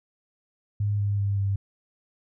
sine tone with pitch steps, 102.9 / 101.54 / 100.2 / 98.88 Hz, G#2 / G#2 / G2 / G2, -16 / -39 / +38 / +15 cents, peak -22 dBFS, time 0.8-1.56 s, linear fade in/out 5 ms, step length 190 ms, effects none

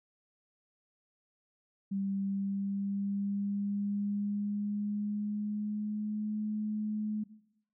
sine tone with pitch glide, 196.3 to 212.8 Hz, G3 to G#3, +3 to +42 cents, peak -31 dBFS, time 1.91-7.24 s, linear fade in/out 10 ms, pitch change +139 cents, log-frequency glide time 2.22-6.39 s, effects noise-tail reverb RT60 0.8 s tail -17 dB re dry

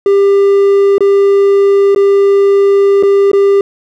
triangle tone with dropouts, 397.8 Hz, G4, 25 cents sharp, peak -3 dBFS, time 0.06-3.61 s, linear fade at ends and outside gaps 2 ms, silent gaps 0.982-1.006 / 1.948-1.96 / 3.027-3.033 / 3.316-3.332 s, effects none

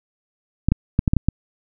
clicks, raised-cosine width 5 ms, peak -3 dBFS, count 7, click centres 0.686 / 0.72 / 0.991 / 1.078 / 1.135 / 1.167 / 1.286 s, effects none

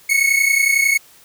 45% pulse tone pair together, 2186 / 2217 Hz, C#7 / C#7, -25 / 0 cents, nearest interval unison, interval 25 cents, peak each -16 dBFS, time 0.09-0.98 s, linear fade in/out 10 ms, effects white hiss -48 dBFS RMS until 1.24 s

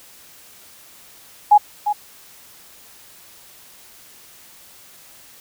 sine tone with echo, 832 Hz, G#5, 3 cents sharp, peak -6 dBFS, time 1.51-1.58 s, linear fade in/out 10 ms, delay 350 ms, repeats 1, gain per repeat -10 dB, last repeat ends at 1.93 s, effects white hiss -46 dBFS RMS until 5.4 s

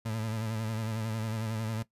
30% pulse tone with vibrato, 110.7 Hz, A2, 11 cents sharp, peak -29 dBFS, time 0.05-1.83 s, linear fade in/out 10 ms, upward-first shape sine, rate 11 Hz, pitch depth 54 cents each way, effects noise-tail reverb RT60 0.1 s tail -17 dB re dry + resampled to 32000 Hz

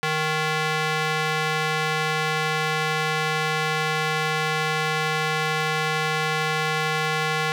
square tone with band-pass filter, 155.56 Hz, D#3, in tune, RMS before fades -24 dBFS, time 0.03-7.52 s, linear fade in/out 0 ms, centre 2000 Hz, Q 0.75, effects 7-bit

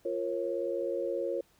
sine chord, Bb minor, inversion second, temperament equal with one note detuned, 349.2 / 466.2 / 545.2 Hz, F4 / Bb4 / Db5, 0 / 0 / -29 cents, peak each -35 / -35 / -33 dBFS, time 0.05-1.41 s, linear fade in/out 5 ms, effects pink hiss -66 dBFS RMS until 1.59 s

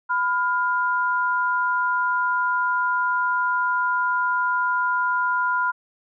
sine tone pair together, 997 / 1410 Hz, B5 / F6, +16 / +16 cents, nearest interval tritone, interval 600 cents, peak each -22 / -22 dBFS, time 0.09-5.72 s, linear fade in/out 20 ms, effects none

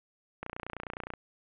click train, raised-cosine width 0.5 ms, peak -22 dBFS, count 22, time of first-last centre 0.43-1.137 s, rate 29.7 Hz, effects resampled to 8000 Hz + 9-bit

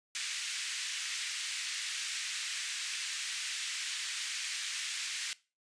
pink band-pass noise, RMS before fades -38 dBFS, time 0.15-5.33 s, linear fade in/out 0 ms, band 1900 to 8700 Hz, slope 24 dB/octave, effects noise-tail reverb RT60 0.3 s tail -20 dB re dry + resampled to 22050 Hz

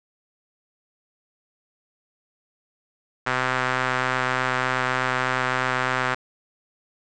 sawtooth tone with band-pass filter, 128.1 Hz, C3, 36 cents flat, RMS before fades -24 dBFS, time 3.26-6.15 s, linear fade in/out 10 ms, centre 1500 Hz, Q 1.7, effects resampled to 16000 Hz + 7-bit

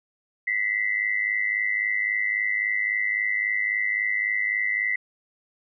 sine tone pair together, 1954.3 / 2058 Hz, B6 / C7, -19 / -29 cents, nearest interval minor second, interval 90 cents, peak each -25 / -25 dBFS, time 0.47-4.96 s, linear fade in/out 5 ms, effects none

